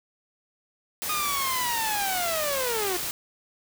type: noise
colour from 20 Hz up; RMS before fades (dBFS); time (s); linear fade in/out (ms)
white; -31; 1.02-3.11; 0
type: linear sweep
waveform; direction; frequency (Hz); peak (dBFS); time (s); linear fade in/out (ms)
sawtooth; down; 1244.5 to 349.2; -23; 1.09-2.97; 5
effects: none